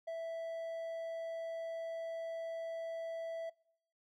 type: tone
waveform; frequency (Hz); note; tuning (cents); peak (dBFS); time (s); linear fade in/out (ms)
triangle; 659.3; E5; 0; -36; 0.07-3.5; 10
effects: noise-tail reverb RT60 0.7 s tail -25 dB re dry